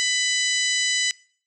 harmonic tone, 996 Hz, B5, 14 cents sharp, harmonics 2 / 3 / 4 / 5 / 6 / 7 / 8, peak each -25 / -27 / -28 / -29 / -30 / -30 / -31 dBFS, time 0-1.11 s, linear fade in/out 0 ms, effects noise-tail reverb RT60 0.5 s tail -23 dB re dry

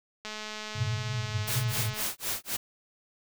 click train, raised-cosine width 0.2 ms, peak -21 dBFS, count 381, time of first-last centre 0.25-2.026 s, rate 214 Hz
white band-pass noise, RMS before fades -32 dBFS, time 0.75-1.94 s, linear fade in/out 2 ms, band 100 to 130 Hz, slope 96 dB/octave
white noise with tremolo, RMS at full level -30 dBFS, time 1.47-2.57 s, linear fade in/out 10 ms, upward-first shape sine, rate 3.9 Hz, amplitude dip 100%
effects none

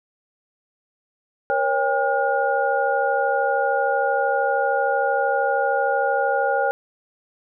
sine tone cluster, 476 / 549 / 801 / 1430 Hz, A#4 / C#5 / G5 / F6, +36 / -17 / +37 / +41 cents, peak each -26 / -22 / -22 / -25 dBFS, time 1.5-6.71 s, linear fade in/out 0 ms, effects none

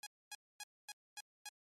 5% pulse tone bursts, 830.6 Hz, G#5, in tune, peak -33 dBFS, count 6, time 0.03-1.49 s, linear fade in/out 2 ms, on 35 ms, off 250 ms, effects low-pass 12000 Hz 12 dB/octave + MP3 64 kbps

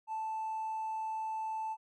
triangle tone with hard clipping, 879 Hz, A5, 2 cents flat, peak -34 dBFS, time 0.07-1.77 s, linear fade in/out 50 ms, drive 2 dB, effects none

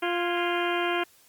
harmonic tone with a mistuned harmonic, 349.2 Hz, F4, in tune, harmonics 1 / 2 / 3 / 4 / 5 / 6 / 7 / 8 / 9, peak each -28 / -31 / -33 / -34 / -35 / -36 / -36 / -37 / -38 dBFS, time 0.02-1.04 s, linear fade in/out 10 ms, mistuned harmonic 5, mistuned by -91 cents, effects white hiss -58 dBFS RMS until 1.28 s + Opus 32 kbps

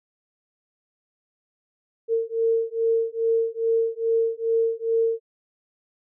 sine beating tone pair, 454 / 456.4 Hz, A#4 / A#4, -46 / -37 cents, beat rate 2.4 Hz, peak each -23 dBFS, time 2.08-5.2 s, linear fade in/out 50 ms, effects none

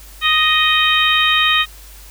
harmonic tone, 622.3 Hz, D#5, in tune, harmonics 2 / 3 / 4 / 5 / 6, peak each -18 / -18 / -18 / -18 / -18 dBFS, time 0.21-1.66 s, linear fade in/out 50 ms, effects added 50 Hz sine -38 dBFS peak until 2.1 s + white hiss -42 dBFS RMS until 2.1 s

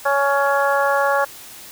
harmonic tone, 279.5 Hz, C#4, 14 cents sharp, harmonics 2 / 3 / 4 / 5 / 6, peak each -19 / -21 / -22 / -23 / -24 dBFS, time 0.05-1.25 s, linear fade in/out 10 ms, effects white hiss -39 dBFS RMS until 1.71 s

